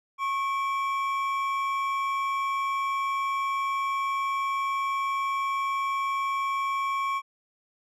triangle tone pair together, 1094 / 2318 Hz, C#6 / D7, -23 / -23 cents, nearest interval octave + minor second, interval 1300 cents, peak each -24 / -33 dBFS, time 0.18-7.22 s, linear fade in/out 50 ms, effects none

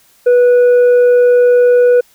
triangle tone with tanh clipping, 489.9 Hz, B4, 14 cents flat, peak -6 dBFS, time 0.26-2.01 s, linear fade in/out 10 ms, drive 8 dB, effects white hiss -50 dBFS RMS until 2.14 s

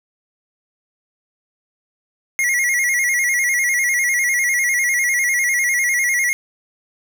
square tone with vibrato, 2040 Hz, C7, 44 cents flat, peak -16 dBFS, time 2.39-6.33 s, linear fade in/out 0 ms, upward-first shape square, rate 10 Hz, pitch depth 83 cents each way, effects none

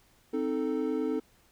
triangle chord, A diminished, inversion first, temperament equal, 261.6 / 311.1 / 440 Hz, C4 / Eb4 / A4, 0 / 0 / 0 cents, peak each -30 dBFS, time 0.33-1.2 s, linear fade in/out 10 ms, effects pink hiss -64 dBFS RMS until 1.51 s

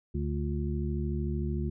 harmonic tone with a mistuned harmonic, 73.42 Hz, D2, in tune, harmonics 1 / 2 / 3 / 5, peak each -31 / -34 / -36 / -38 dBFS, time 0.14-1.7 s, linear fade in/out 10 ms, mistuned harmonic 5, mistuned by -70 cents, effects none

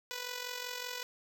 5% pulse tone with amplitude modulation, 493.9 Hz, B4, in tune, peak -24 dBFS, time 0.11-1.03 s, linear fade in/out 0 ms, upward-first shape sine, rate 45.2 Hz, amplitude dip 60%, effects none

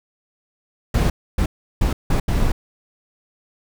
brown noise bursts at uneven times, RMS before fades -17 dBFS, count 5, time 0.94-1.1 / 1.38-1.46 / 1.81-1.93 / 2.1-2.2 / 2.28-2.52 s, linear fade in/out 5 ms, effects none

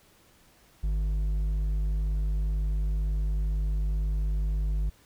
sine tone with hard clipping, 51 Hz, G#1, 31 cents flat, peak -26 dBFS, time 0.83-4.9 s, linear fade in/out 10 ms, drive 5 dB, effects pink hiss -60 dBFS RMS until 5.05 s

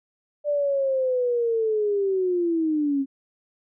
sine linear sweep, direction down, 592 to 267.7 Hz, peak -20 dBFS, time 0.44-3.06 s, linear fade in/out 50 ms, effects none

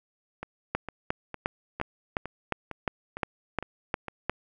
two click trains, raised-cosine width 0.5 ms, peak -20 / -11 dBFS, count 9 / 11, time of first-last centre 0.43-4.083 / 0.75-4.296 s, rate 2.19 / 2.82 Hz, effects none

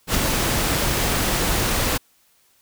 pink noise with ADSR envelope, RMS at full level -18 dBFS, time 0.07-1.98 s, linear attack 80 ms, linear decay 3 ms, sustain -3 dB, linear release 13 ms, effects white hiss -60 dBFS RMS until 2.61 s

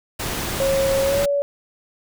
pink noise, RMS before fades -26 dBFS, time 0.19-1.26 s, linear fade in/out 10 ms
sine tone with pitch glide, 543 to 568.4 Hz, C#5 to C#5, -36 to +43 cents, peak -17 dBFS, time 0.6-1.42 s, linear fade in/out 0 ms, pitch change +79 cents, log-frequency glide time 1.02-1.24 s
effects none

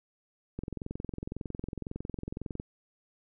click train, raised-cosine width 3 ms, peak -23 dBFS, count 45, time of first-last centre 0.59-2.599 s, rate 21.9 Hz, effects none

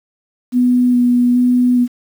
sine tone with vibrato, 246.1 Hz, B3, 6 cents flat, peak -9 dBFS, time 0.52-1.88 s, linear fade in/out 50 ms, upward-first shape square, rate 1.2 Hz, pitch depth 11 cents each way, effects 7-bit

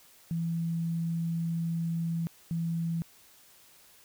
sine tone pair in turn, 166.5 / 166.5 Hz, E3 / E3, +18 / +18 cents, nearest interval unison, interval 0 cents, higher neither, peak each -28 dBFS, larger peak neither, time 0.31-2.27 / 2.51-3.02 s, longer first, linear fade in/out 0 ms, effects white hiss -58 dBFS RMS until 4.04 s

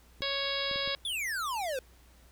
clicks, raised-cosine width 3 ms, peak -33 dBFS, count 4, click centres 0.207 / 0.713 / 0.759 / 0.876 s
harmonic tone, 554.4 Hz, C#5, in tune, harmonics 1 / 2 / 3 / 4 / 5 / 6 / 7 / 8 / 9, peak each -37 / -41 / -40 / -39 / -42 / -37 / -36 / -42 / -40 dBFS, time 0.22-0.95 s, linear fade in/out 0 ms
square exponential sweep, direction down, 3566 to 493.9 Hz, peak -32 dBFS, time 1.05-1.79 s, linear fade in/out 2 ms
effects added 60 Hz sine -57 dBFS peak until 2.31 s + pink hiss -62 dBFS RMS until 2.31 s

